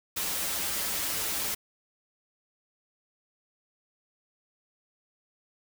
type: noise with comb filter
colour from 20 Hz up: white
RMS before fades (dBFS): -31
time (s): 0.16-1.55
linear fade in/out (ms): 10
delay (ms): 8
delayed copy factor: -0.95
effects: none